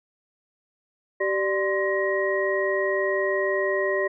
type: tone cluster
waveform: sine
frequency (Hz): 387.1 / 591 / 1045 / 1889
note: G4 / D5 / C6 / A#6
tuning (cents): -22 / +11 / -2 / +22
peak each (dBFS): -25 / -26 / -33 / -27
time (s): 1.2-4.08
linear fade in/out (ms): 10
effects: none